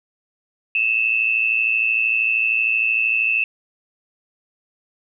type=tone pair together; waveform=sine; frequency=2568 / 2681 Hz; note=E7 / E7; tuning=-46 / +29 cents; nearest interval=minor second; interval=75 cents; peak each=-19 dBFS; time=0.75-3.44 s; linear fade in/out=2 ms; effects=none